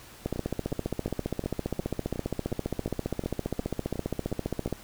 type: two click trains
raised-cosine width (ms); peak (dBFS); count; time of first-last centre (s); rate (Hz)
2; -21 / -15; 13 / 68; 0.36-4.677 / 0.26-4.727; 2.78 / 15
effects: pink hiss -49 dBFS RMS until 4.83 s